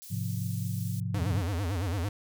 white high-pass noise, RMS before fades -46 dBFS, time 0.02-1 s, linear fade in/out 0 ms, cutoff 4800 Hz, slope 12 dB/octave
sine chord, F minor, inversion first, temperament equal with one note detuned, 105.89 / 130.81 / 174.61 Hz, Ab2 / C3 / F3, +34 / 0 / 0 cents, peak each -32 / -35 / -35 dBFS, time 0.1-1.42 s, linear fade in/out 20 ms
square tone with vibrato, 92.5 Hz, F#2, in tune, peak -29 dBFS, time 1.14-2.09 s, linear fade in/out 5 ms, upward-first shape sine, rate 8.9 Hz, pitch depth 210 cents each way
effects none

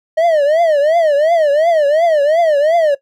triangle tone with vibrato, 622.3 Hz, D#5, in tune, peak -7 dBFS, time 0.17-2.95 s, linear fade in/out 10 ms, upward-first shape triangle, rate 2.8 Hz, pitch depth 200 cents each way, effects noise-tail reverb RT60 0.1 s tail -17 dB re dry

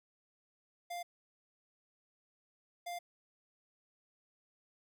square tone bursts at uneven times, 698.5 Hz, F5, in tune, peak -40 dBFS, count 2, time 0.9-1.03 / 2.86-2.99 s, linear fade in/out 10 ms, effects none

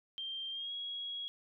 sine tone with pitch glide, 3168 to 3314 Hz, G7 to G#7, +18 to -4 cents, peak -38 dBFS, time 0.18-1.28 s, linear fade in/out 0 ms, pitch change +78 cents, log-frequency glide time 0.51-0.72 s, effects none

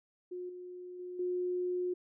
sine tone with level steps, 360 Hz, F#4, 47 cents flat, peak -38 / -43 / -40 / -31 dBFS, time 0.31-1.94 s, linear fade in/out 10 ms, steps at 0.49 / 0.99 / 1.19 s, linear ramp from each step 5 ms, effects none

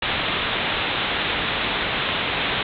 white low-pass noise, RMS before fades -24 dBFS, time 0.02-2.63 s, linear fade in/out 5 ms, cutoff 3800 Hz, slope 96 dB/octave, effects none

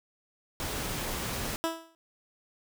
pink noise, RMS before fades -34 dBFS, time 0.6-1.56 s, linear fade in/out 0 ms
15% pulse tone with exponential decay, 328.1 Hz, E4, 8 cents flat, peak -18 dBFS, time 1.64-1.95 s, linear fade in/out 0 ms, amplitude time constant 66 ms
effects none

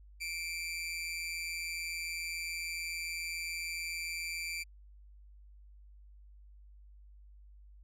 sawtooth tone with amplitude modulation, 2346 Hz, D7, 2 cents flat, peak -30 dBFS, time 0.2-4.64 s, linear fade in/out 20 ms, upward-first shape sine, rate 167 Hz, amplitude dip 65%, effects added 50 Hz sine -53 dBFS peak until 7.83 s + low-pass 12000 Hz 12 dB/octave

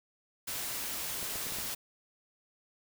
white noise, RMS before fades -37 dBFS, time 0.47-1.75 s, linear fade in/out 10 ms
clicks, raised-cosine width 2 ms, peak -32 dBFS, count 5, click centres 1.228 / 1.357 / 1.467 / 1.522 / 1.586 s
effects none

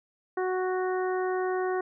harmonic tone, 370 Hz, F#4, in tune, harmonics 1 / 2 / 3 / 4 / 5, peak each -27 / -33 / -37 / -39 / -41 dBFS, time 0.37-1.81 s, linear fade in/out 5 ms, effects none

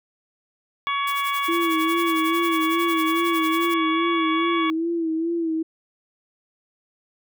harmonic tone, 562 Hz, C#5, 24 cents sharp, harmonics 2 / 3 / 4 / 5 / 6, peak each -23 / -36 / -28 / -39 / -32 dBFS, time 0.87-4.7 s, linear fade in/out 0 ms
blue noise with tremolo, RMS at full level -34 dBFS, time 1.07-3.74 s, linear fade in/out 2 ms, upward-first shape sine, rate 11 Hz, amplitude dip 85%
sine tone with vibrato, 329.6 Hz, E4, in tune, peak -21 dBFS, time 1.48-5.63 s, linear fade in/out 10 ms, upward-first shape sine, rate 2.4 Hz, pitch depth 57 cents each way
effects none

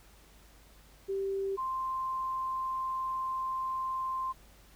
sine tone pair in turn, 390.4 / 1046.5 Hz, G4 / C6, -7 / 0 cents, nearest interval octave + perfect fourth, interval 1707 cents, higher second, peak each -30 / -31 dBFS, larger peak first, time 1.08-1.57 / 1.57-4.33 s, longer second, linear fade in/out 20 ms, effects added 50 Hz sine -58 dBFS peak until 4.75 s + pink hiss -60 dBFS RMS until 4.75 s

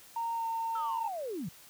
sine tone with pitch glide, 923 to 909.8 Hz, A#5 to A#5, -17 to -42 cents, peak -30 dBFS, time 0.16-1.08 s, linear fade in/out 5 ms, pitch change -25 cents, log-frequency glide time 0.34-0.46 s
sine linear sweep, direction down, 1348 to 138.59 Hz, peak -34 dBFS, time 0.75-1.49 s, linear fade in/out 5 ms
effects tanh soft clip ceiling -26 dBFS + white hiss -55 dBFS RMS until 1.69 s

